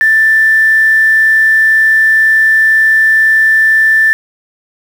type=tone with quantisation; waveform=sine; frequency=1769 Hz; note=A6; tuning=9 cents sharp; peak=-5 dBFS; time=0.01-4.13 s; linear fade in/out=0 ms; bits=5; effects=none